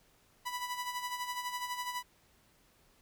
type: tone with tremolo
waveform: sawtooth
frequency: 987.8 Hz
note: B5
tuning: in tune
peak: -30 dBFS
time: 0.45-2.03 s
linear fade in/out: 20 ms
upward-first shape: sine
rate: 12 Hz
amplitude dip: 60%
effects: pink hiss -67 dBFS RMS until 3.01 s

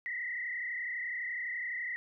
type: tone with frequency modulation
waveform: sine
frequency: 1958 Hz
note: B6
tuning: 15 cents flat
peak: -34 dBFS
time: 0.06-1.96 s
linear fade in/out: 0 ms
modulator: 31.9 Hz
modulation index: 2.7
effects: none

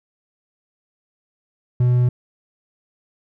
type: tone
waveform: triangle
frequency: 123.47 Hz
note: B2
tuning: in tune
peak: -11 dBFS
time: 1.8-2.09 s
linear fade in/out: 5 ms
effects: none

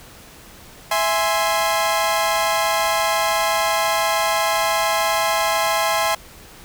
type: chord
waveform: sawtooth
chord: E augmented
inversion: none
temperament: equal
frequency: 659.3 / 830.6 / 1046.5 Hz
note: E5 / G#5 / B#5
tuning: 0 / 0 / 0 cents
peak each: -18 dBFS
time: 0.91-6.15 s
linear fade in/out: 5 ms
effects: pink hiss -43 dBFS RMS until 6.64 s

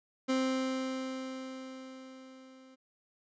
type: tone with level ramp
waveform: 30% pulse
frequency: 261.6 Hz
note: C4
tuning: in tune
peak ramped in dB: -24 to -52 dBFS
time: 0.28-2.76 s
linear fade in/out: 20 ms
effects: resampled to 16000 Hz

